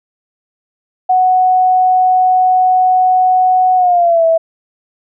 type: tone with pitch glide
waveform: sine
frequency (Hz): 740 to 655.5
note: F#5 to E5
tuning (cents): 0 to -10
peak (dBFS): -7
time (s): 1.09-4.38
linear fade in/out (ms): 10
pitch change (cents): -210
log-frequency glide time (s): 3.76-4.25
effects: none